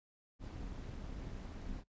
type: noise with amplitude modulation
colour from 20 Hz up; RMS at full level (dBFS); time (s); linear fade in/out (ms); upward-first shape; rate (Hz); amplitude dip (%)
brown; -42; 0.39-1.84; 50; sine; 227; 65
effects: noise-tail reverb RT60 0.1 s tail -20 dB re dry + resampled to 16000 Hz